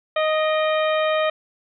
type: harmonic tone with a mistuned harmonic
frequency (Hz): 623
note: D#5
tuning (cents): +2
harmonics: 1 / 2 / 3 / 4 / 5 / 6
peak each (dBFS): -19 / -25 / -29 / -31 / -33 / -35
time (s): 0.16-1.3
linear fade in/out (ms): 5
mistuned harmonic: 4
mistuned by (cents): -53
effects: none